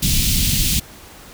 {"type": "band-stop noise", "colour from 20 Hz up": "pink", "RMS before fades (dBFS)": -17, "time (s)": [0.02, 0.8], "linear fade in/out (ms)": 10, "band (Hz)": [220, 2900], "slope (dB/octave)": 24, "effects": ["pink hiss -41 dBFS RMS until 1.33 s"]}